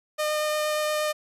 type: tone with vibrato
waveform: sawtooth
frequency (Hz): 608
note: D#5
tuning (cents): -40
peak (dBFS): -20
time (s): 0.18-1.13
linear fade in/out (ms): 20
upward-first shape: triangle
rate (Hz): 8.5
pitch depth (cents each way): 9
effects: resampled to 32000 Hz